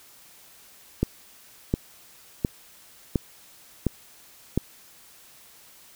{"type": "click train", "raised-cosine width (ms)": 3, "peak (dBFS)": -8, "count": 6, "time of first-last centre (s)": [1.03, 4.576], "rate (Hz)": 1.41, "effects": ["white hiss -52 dBFS RMS until 5.95 s"]}